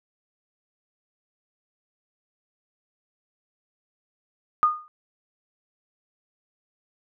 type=tone with exponential decay; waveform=sine; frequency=1226 Hz; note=D#6; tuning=26 cents flat; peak=-12 dBFS; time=4.63-4.88 s; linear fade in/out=0 ms; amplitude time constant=54 ms; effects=none